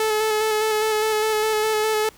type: tone with vibrato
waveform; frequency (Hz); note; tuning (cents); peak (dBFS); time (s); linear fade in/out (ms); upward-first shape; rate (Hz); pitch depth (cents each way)
sawtooth; 432.4; A4; -30; -15; 0-2.09; 2; square; 4.9; 18
effects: pink hiss -50 dBFS RMS until 2.17 s

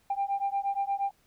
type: beating tone pair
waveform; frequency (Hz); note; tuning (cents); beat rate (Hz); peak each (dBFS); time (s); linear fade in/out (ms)
sine; 790 / 798.5; G5 / G5; +13 / +32; 8.5; -29; 0.1-1.11; 5
effects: tanh soft clip ceiling -22 dBFS + pink hiss -67 dBFS RMS until 1.26 s

